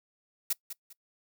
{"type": "noise with echo", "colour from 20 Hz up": "blue", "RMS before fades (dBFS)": -28, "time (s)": [0.5, 0.53], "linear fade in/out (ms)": 5, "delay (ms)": 200, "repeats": 2, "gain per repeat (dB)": -11, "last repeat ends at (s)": 0.93, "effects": ["noise-tail reverb RT60 0.1 s tail -22 dB re dry"]}